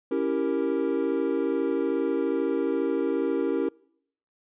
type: chord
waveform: triangle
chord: C# diminished seventh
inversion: none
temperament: equal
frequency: 277.2 / 329.6 / 392 / 466.2 Hz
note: C#4 / E4 / G4 / Bb4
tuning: 0 / 0 / 0 / 0 cents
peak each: -27 dBFS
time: 0.11-3.69 s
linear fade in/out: 5 ms
effects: noise-tail reverb RT60 0.7 s tail -26 dB re dry + resampled to 8000 Hz